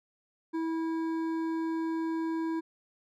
triangle tone with hard clipping, 325.7 Hz, E4, 21 cents flat, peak -31 dBFS, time 0.53-2.61 s, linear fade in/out 20 ms, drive 13 dB, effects none

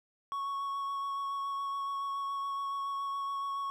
triangle tone with vibrato, 1108.7 Hz, C#6, in tune, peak -31 dBFS, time 0.32-3.7 s, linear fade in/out 0 ms, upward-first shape sine, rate 7.1 Hz, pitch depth 11 cents each way, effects none

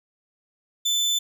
30% pulse tone, 3520 Hz, A7, in tune, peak -18 dBFS, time 0.85-1.19 s, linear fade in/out 10 ms, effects none

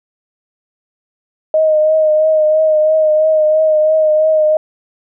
sine tone with vibrato, 622 Hz, D#5, 1 cent flat, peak -8 dBFS, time 1.54-4.57 s, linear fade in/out 2 ms, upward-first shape triangle, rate 3 Hz, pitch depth 32 cents each way, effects none

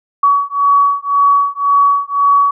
sine beating tone pair, 1130 / 1131.9 Hz, C#6 / C#6, +33 / +36 cents, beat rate 1.9 Hz, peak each -12 dBFS, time 0.23-2.51 s, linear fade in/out 5 ms, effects none

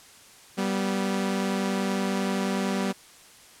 sawtooth tone pair together, 194.2 / 244.7 Hz, G3 / B3, -16 / -16 cents, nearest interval major third, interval 400 cents, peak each -22 / -26 dBFS, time 0.57-2.93 s, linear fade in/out 20 ms, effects white hiss -51 dBFS RMS until 3.6 s + low-pass 10000 Hz 12 dB/octave

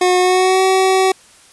25% pulse tone with pitch glide, 363.2 to 378.8 Hz, F#4 to F#4, -32 to +41 cents, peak -7 dBFS, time 0.01-1.12 s, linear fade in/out 5 ms, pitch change +73 cents, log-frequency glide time 0.19-0.62 s, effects white hiss -46 dBFS RMS until 1.52 s + resampled to 24000 Hz

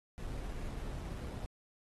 brown noise with sample-and-hold, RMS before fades -41 dBFS, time 0.18-1.46 s, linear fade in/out 0 ms, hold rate 4410 Hz, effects AAC 32 kbps

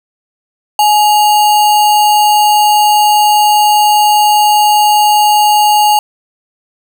sine tone with sample-and-hold, 840 Hz, G#5, 19 cents sharp, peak -5 dBFS, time 0.79-5.99 s, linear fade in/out 2 ms, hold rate 3675 Hz, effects none

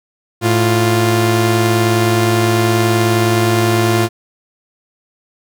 sawtooth tone pair together, 110 / 349.2 Hz, A2 / F4, 0 / 0 cents, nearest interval octave + minor sixth, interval 2000 cents, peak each -10 dBFS, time 0.41-4.09 s, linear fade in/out 50 ms, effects none

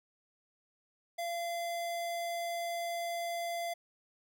square tone, 685 Hz, F5, 34 cents flat, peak -35 dBFS, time 1.18-3.74 s, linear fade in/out 10 ms, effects none

